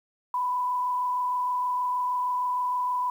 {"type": "tone with frequency modulation", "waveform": "sine", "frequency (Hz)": 994, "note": "B5", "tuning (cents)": 11, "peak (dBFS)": -24, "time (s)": [0.34, 3.1], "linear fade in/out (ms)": 2, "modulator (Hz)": 26.4, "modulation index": 0.47, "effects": ["9-bit"]}